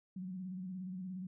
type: tone with vibrato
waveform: sine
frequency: 185 Hz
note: F#3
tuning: in tune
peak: -40 dBFS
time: 0.16-1.27 s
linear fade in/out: 5 ms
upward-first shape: square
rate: 17 Hz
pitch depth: 49 cents each way
effects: none